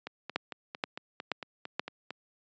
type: two click trains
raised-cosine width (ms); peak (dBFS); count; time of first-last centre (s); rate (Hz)
0.3; -13 / -22; 4 / 10; 0.36-1.795 / 0.07-2.106; 2.09 / 4.42
effects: high-pass 200 Hz 12 dB/octave + resampled to 16000 Hz